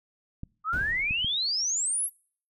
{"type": "clicks", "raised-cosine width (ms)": 5, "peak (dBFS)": -24, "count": 3, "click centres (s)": [0.434, 1.109, 1.246]}
{"type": "exponential sweep", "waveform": "sine", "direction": "up", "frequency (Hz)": [1222, 11680], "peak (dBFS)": -25, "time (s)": [0.64, 2.1], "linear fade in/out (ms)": 50}
{"type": "noise with exponential decay", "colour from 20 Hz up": "brown", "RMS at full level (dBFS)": -33, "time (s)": [0.73, 1.56], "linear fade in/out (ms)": 1, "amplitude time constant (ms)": 180}
{"effects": ["noise-tail reverb RT60 0.5 s tail -25 dB re dry"]}